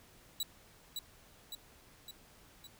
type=tone with echo; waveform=sawtooth; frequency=3922 Hz; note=B7; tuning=13 cents flat; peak=-30 dBFS; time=0.4-0.43 s; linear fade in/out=2 ms; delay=560 ms; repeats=4; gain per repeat=-4 dB; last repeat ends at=2.67 s; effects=pink hiss -61 dBFS RMS until 2.79 s